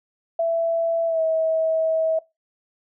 sine tone with pitch glide, 665 to 643.5 Hz, E5 to E5, +15 to -42 cents, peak -18 dBFS, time 0.39-2.19 s, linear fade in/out 5 ms, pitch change -57 cents, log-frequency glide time 1.07-1.21 s, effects noise-tail reverb RT60 0.2 s tail -19 dB re dry

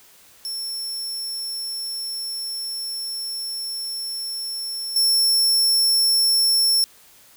sawtooth tone with level steps, 5400 Hz, E8, 41 cents sharp, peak -24 / -13 dBFS, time 0.45-6.84 s, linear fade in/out 0 ms, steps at 4.96 s, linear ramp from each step 2 ms, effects white hiss -51 dBFS RMS until 7.36 s

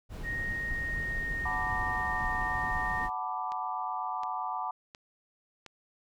brown noise, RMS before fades -38 dBFS, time 0.09-3.11 s, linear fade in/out 50 ms
sine tone with pitch glide, 1864.7 to 1840.1 Hz, A#6 to A#6, 0 to -23 cents, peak -32 dBFS, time 0.23-3.09 s, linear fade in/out 50 ms, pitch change -23 cents, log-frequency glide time 0.6-2.22 s
sine chord, B minor seventh, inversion second, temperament equal, 740 / 880 / 987.8 / 1174.7 Hz, F#5 / A5 / B5 / D6, 0 / 0 / 0 / 0 cents, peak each -37 dBFS, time 1.45-4.71 s, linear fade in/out 5 ms
click train, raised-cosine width 0.2 ms, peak -28 dBFS, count 4, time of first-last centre 3.52-5.663 s, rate 1.4 Hz
effects none

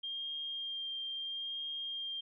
sine tone with vibrato, 3203 Hz, G7, 37 cents sharp, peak -37 dBFS, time 0.03-2.21 s, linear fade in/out 10 ms, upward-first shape sine, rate 0.75 Hz, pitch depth 12 cents each way, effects none

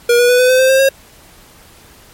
square tone with pitch steps, 477.2 / 485.8 / 494.6 / 503.5 / 512.6 / 521.9 / 531.3 / 540.9 Hz, A#4 / B4 / B4 / B4 / C5 / C5 / C5 / C#5, +41 / -29 / +3 / +33 / -36 / -4 / +26 / -43 cents, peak -8 dBFS, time 0.09-0.89 s, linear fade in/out 5 ms, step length 100 ms, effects pink hiss -43 dBFS RMS until 2.13 s + MP3 64 kbps

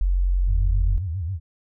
sine tone, 45.35 Hz, F#1, 34 cents flat, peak -17 dBFS, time 0.01-0.98 s, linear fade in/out 0 ms
sine tone with vibrato, 87.6 Hz, F2, 6 cents sharp, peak -24 dBFS, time 0.46-1.4 s, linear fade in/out 50 ms, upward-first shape sine, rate 7.3 Hz, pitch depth 210 cents each way
effects none

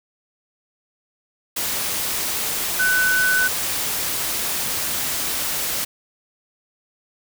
sine tone in noise, 1500 Hz, F#6, 23 cents sharp, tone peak -16 dBFS, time 2.79-3.48 s, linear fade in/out 10 ms, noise white, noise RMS -24 dBFS, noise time 1.56-5.85 s, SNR +5 dB, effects none

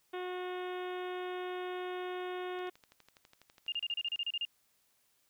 harmonic tone, 363.4 Hz, F#4, 31 cents flat, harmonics 1 / 2 / 3 / 4 / 5 / 6 / 7 / 8 / 9 / 10, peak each -38 / -44 / -48 / -50 / -52 / -54 / -55 / -56 / -57 / -58 dBFS, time 0.13-2.7 s, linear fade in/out 10 ms
click train, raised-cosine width 0.2 ms, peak -39 dBFS, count 20, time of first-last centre 2.59-4.16 s, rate 12.1 Hz
sine tone bursts, 2818 Hz, F7, 15 cents sharp, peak -32 dBFS, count 11, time 3.68-4.451 s, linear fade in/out 2 ms, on 41 ms, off 32 ms
effects white hiss -73 dBFS RMS until 5.29 s

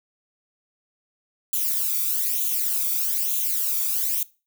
violet noise with flanger, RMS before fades -24 dBFS, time 1.53-4.23 s, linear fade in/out 2 ms, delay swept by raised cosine 0.29 to 0.87 ms, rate 1.1 Hz, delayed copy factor +0.85, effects noise-tail reverb RT60 0.3 s tail -20 dB re dry

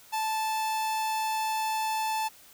45% pulse tone, 876 Hz, A5, 8 cents flat, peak -27 dBFS, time 0.12-2.29 s, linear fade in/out 20 ms, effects white hiss -54 dBFS RMS until 2.53 s

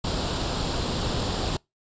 pink noise with comb filter, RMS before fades -27 dBFS, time 0.04-1.57 s, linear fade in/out 5 ms, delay 0.24 ms, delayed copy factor +0.6, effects noise-tail reverb RT60 0.2 s tail -25 dB re dry + resampled to 16000 Hz

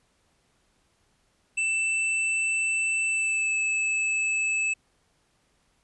square tone with pitch glide, 2658 to 2612 Hz, E7 to E7, +14 to -17 cents, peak -24 dBFS, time 1.57-4.74 s, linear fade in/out 10 ms, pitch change -31 cents, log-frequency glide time 3.07-3.57 s, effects pink hiss -68 dBFS RMS until 5.83 s + resampled to 24000 Hz

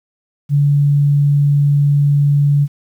sine tone, 143.6 Hz, D3, 39 cents flat, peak -9 dBFS, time 0.49-2.68 s, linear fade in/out 50 ms, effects 8-bit

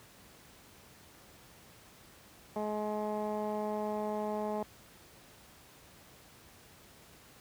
15% pulse tone with low-pass filter, 211.6 Hz, G#3, 33 cents sharp, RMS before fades -35 dBFS, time 2.56-4.63 s, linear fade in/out 2 ms, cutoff 900 Hz, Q 1.7, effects pink hiss -57 dBFS RMS until 7.4 s + high-pass 60 Hz 12 dB/octave

